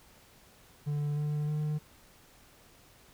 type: tone with pitch steps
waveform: triangle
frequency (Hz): 146.83 / 149.05 / 151.31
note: D3 / D3 / D#3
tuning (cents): 0 / +26 / -48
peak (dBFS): -27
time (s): 0.86-1.79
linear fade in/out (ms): 20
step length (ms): 310
effects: pink hiss -59 dBFS RMS until 3.13 s